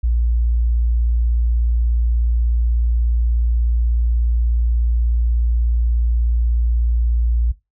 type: tone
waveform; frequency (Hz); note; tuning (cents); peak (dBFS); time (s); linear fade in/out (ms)
sine; 58.27; A#1; 0; -14; 0.03-7.52; 10
effects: noise-tail reverb RT60 0.2 s tail -17 dB re dry